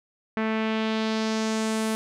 sawtooth tone with low-pass filter sweep, 220 Hz, A3, in tune, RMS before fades -26 dBFS, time 0.37-1.95 s, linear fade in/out 0 ms, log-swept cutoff 2000 to 11000 Hz, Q 1.7, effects none

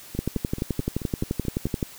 two click trains, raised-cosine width 3 ms, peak -20 / -11 dBFS, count 8 / 20, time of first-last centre 0.15-1.668 / 0.19-1.828 s, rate 4.61 / 11.6 Hz, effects white hiss -45 dBFS RMS until 1.98 s

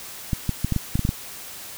clicks, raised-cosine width 5 ms, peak -9 dBFS, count 9, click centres 0.332 / 0.493 / 0.646 / 0.723 / 0.763 / 0.955 / 0.993 / 1.051 / 1.091 s, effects white hiss -38 dBFS RMS until 1.77 s

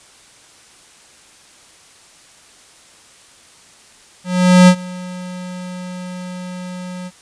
square tone with ADSR envelope, 181.3 Hz, F#3, 35 cents flat, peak -4 dBFS, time 4.24-7.11 s, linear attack 440 ms, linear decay 71 ms, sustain -23 dB, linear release 42 ms, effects white hiss -46 dBFS RMS until 7.21 s + resampled to 22050 Hz

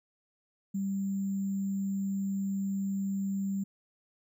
sine tone with sample-and-hold, 195.8 Hz, G3, 2 cents flat, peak -29 dBFS, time 0.74-3.64 s, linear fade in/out 10 ms, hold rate 7350 Hz, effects none

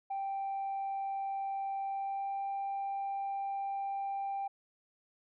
sine tone with pitch glide, 784 to 789.5 Hz, G5 to G5, 0 to +12 cents, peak -32 dBFS, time 0.1-4.48 s, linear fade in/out 10 ms, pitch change +12 cents, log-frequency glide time 1.84-2.49 s, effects tanh soft clip ceiling -31 dBFS

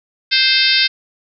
harmonic tone, 523.3 Hz, C5, in tune, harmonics 3 / 4 / 5 / 6 / 7 / 8 / 9 / 10, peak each -21 / -20 / -19 / -22 / -17 / -21 / -17 / -21 dBFS, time 0.31-0.88 s, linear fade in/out 20 ms, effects none

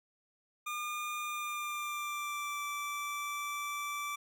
25% pulse tone with pitch glide, 1210 to 1164.7 Hz, D#6 to D6, -49 to -15 cents, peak -32 dBFS, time 0.66-4.16 s, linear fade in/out 10 ms, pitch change -66 cents, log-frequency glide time 1.19-2.65 s, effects none

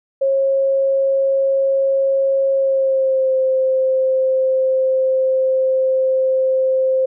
sine tone with pitch glide, 542 to 523.8 Hz, C#5 to C5, -39 to +2 cents, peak -13 dBFS, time 0.21-7.06 s, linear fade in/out 10 ms, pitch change -59 cents, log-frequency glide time 2.54-3.34 s, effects none

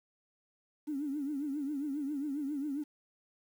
triangle tone with vibrato, 286.4 Hz, D4, 43 cents flat, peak -29 dBFS, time 0.87-2.84 s, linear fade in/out 20 ms, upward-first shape triangle, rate 7.4 Hz, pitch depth 140 cents each way, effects tanh soft clip ceiling -31 dBFS + 10-bit

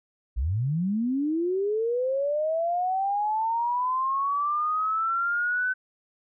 sine linear sweep, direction up, 51.91 to 1520 Hz, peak -23 dBFS, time 0.36-5.74 s, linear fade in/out 20 ms, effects none

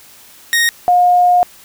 sawtooth / sine tone pair in turn, 1864.7 / 714.4 Hz, A#6 / F5, 0 / +39 cents, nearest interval octave + perfect fourth, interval 1661 cents, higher first, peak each -7 dBFS, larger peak neither, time 0.53-0.69 / 0.88-1.43 s, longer second, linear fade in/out 0 ms, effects white hiss -42 dBFS RMS until 1.64 s

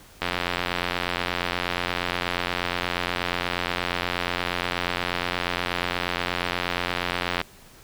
click train, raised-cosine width 0.3 ms, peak -8 dBFS, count 637, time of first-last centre 0.22-7.415 s, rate 88.4 Hz, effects pink hiss -50 dBFS RMS until 7.83 s

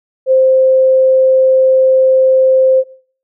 sine tone, 523.3 Hz, C5, in tune, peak -6 dBFS, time 0.26-2.84 s, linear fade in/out 50 ms, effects noise-tail reverb RT60 0.5 s tail -20 dB re dry

